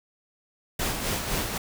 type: noise with tremolo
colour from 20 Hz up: pink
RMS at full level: -27 dBFS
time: 0.79-1.58 s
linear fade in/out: 5 ms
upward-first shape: sine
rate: 3.9 Hz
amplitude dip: 45%
effects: none